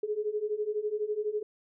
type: beating tone pair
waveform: sine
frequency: 415.3 / 427.3 Hz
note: G#4 / G#4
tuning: 0 / +49 cents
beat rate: 12 Hz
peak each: -33 / -31 dBFS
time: 0.03-1.43 s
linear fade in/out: 5 ms
effects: none